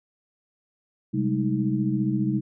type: tone cluster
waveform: sine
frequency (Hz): 132.3 / 195.3 / 210 / 314.3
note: C3 / G3 / G#3 / D#4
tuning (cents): +20 / -6 / +19 / +18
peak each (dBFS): -27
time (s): 1.13-2.41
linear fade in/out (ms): 20
effects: none